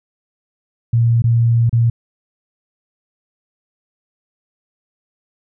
sine tone with dropouts, 116.7 Hz, A#2, 2 cents sharp, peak -10 dBFS, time 0.93-1.9 s, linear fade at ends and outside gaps 5 ms, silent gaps 1.221-1.24 / 1.695-1.728 s, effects none

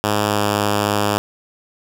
5% pulse tone with pitch glide, 104.3 to 103.28 Hz, G#2 to G#2, +8 to -9 cents, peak -5 dBFS, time 0.04-1.18 s, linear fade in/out 0 ms, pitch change -17 cents, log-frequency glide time 0.25-0.43 s, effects none

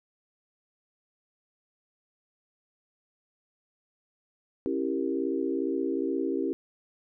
sine chord, C# diminished seventh, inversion none, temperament equal with one note detuned, 272.4 / 329.6 / 392 / 466.2 Hz, C#4 / E4 / G4 / Bb4, -30 / 0 / 0 / 0 cents, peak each -31 / -31 / -31 / -36 dBFS, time 4.66-6.53 s, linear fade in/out 0 ms, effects none

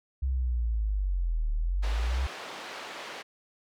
sine linear two-way sweep, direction down then up, 67.3 to 36.71 to 67.3 Hz, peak -25 dBFS, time 0.22-2.27 s, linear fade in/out 10 ms, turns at 1.52 s
pink band-pass noise, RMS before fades -41 dBFS, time 1.82-3.23 s, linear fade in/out 20 ms, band 500 to 4000 Hz, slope 12 dB/octave
effects none

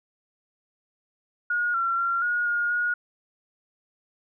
sine tone with pitch steps, 1439 / 1363 / 1376 / 1442 / 1426 / 1443 Hz, F#6 / F6 / F6 / F#6 / F6 / F#6, -49 / -43 / -26 / -45 / +36 / -44 cents, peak -22 dBFS, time 1.5-2.94 s, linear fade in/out 5 ms, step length 240 ms, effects none

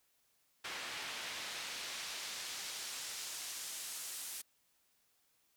pink noise with band-pass filter sweep, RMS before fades -44 dBFS, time 0.64-4.42 s, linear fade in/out 10 ms, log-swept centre 2400 to 9900 Hz, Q 0.76, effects white hiss -75 dBFS RMS until 5.56 s

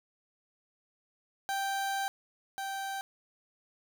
30% pulse tone pair in turn, 784 / 780.7 Hz, G5 / G5, 0 / -7 cents, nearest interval unison, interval 7 cents, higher first, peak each -28 / -32 dBFS, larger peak first, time 1.49-2.08 / 2.58-3.01 s, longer first, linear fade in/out 0 ms, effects none

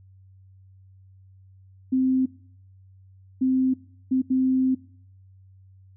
sine tone bursts at uneven times, 260 Hz, C4, 11 cents flat, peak -18 dBFS, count 4, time 1.92-2.26 / 3.41-3.74 / 4.11-4.22 / 4.3-4.75 s, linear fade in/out 10 ms, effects noise-tail reverb RT60 0.6 s tail -22 dB re dry + added 95 Hz sine -49 dBFS peak until 5.96 s

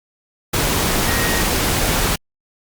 sine tone in noise, 1879 Hz, A#6, 13 cents sharp, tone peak -24 dBFS, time 1.07-1.42 s, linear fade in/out 10 ms, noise pink, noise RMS -18 dBFS, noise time 0.53-2.16 s, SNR -9 dB, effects Opus 48 kbps

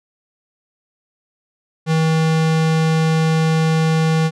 square tone, 160 Hz, D#3, 49 cents sharp, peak -14 dBFS, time 1.86-4.31 s, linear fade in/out 50 ms, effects low-pass 7000 Hz 12 dB/octave

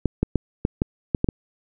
clicks, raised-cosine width 3 ms, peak -6 dBFS, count 8, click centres 0.057 / 0.23 / 0.357 / 0.651 / 0.819 / 1.148 / 1.244 / 1.288 s, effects none

